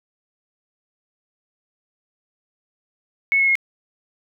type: tone with pitch steps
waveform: sine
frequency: 2200 / 2179 / 2157 Hz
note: C#7 / C#7 / C#7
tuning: -14 / -30 / -48 cents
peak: -14 dBFS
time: 3.32-3.554 s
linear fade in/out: 0 ms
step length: 78 ms
effects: none